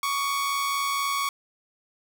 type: tone pair together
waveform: sawtooth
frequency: 1117 / 1201 Hz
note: C#6 / D6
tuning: +13 / +38 cents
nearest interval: minor second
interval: 125 cents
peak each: -21 / -32 dBFS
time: 0.03-1.29 s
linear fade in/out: 2 ms
effects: 9-bit